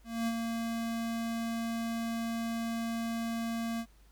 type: tone with ADSR envelope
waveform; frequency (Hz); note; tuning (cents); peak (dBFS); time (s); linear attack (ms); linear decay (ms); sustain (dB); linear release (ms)
square; 229.6; A#3; -26; -29; 0.04-3.86; 230; 50; -4; 65
effects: added 50 Hz sine -57 dBFS peak until 4.11 s + pink hiss -67 dBFS RMS until 4.11 s